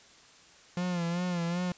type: tone with vibrato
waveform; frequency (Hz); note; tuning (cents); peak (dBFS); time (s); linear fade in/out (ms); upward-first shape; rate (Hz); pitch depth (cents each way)
45% pulse; 174.61; F3; 0; -29; 0.77-1.72; 2; sine; 2.6; 61
effects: white hiss -56 dBFS RMS until 1.77 s + resampled to 16000 Hz